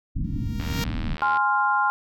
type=low-pass noise; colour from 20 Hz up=pink; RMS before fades=-27 dBFS; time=0.15-1.17 s; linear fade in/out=20 ms; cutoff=300 Hz; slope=96 dB/octave
type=tone with exponential growth; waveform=5% pulse; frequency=466.2 Hz; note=A#4; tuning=in tune; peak=-15 dBFS; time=0.24-0.84 s; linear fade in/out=2 ms; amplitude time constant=130 ms
type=click train; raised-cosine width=0.3 ms; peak=-20 dBFS; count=62; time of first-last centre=0.6-1.371 s; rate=79.1 Hz
type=chord; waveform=sine; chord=F minor; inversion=first; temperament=equal; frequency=830.6 / 1046.5 / 1396.9 Hz; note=Ab5 / C6 / F6; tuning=0 / 0 / 0 cents; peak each=-23 dBFS; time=1.22-1.9 s; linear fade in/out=0 ms
effects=none